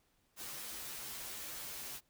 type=noise with comb filter; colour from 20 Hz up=white; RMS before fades=-45 dBFS; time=0.36-2.01 s; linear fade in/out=50 ms; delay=11 ms; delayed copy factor=-0.9; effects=pink hiss -75 dBFS RMS until 2.09 s